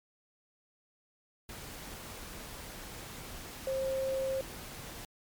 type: tone in noise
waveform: sine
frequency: 532 Hz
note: C5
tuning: 29 cents sharp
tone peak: -30 dBFS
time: 3.67-4.41 s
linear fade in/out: 2 ms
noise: pink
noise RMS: -45 dBFS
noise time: 1.49-5.05 s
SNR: +12 dB
effects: MP3 96 kbps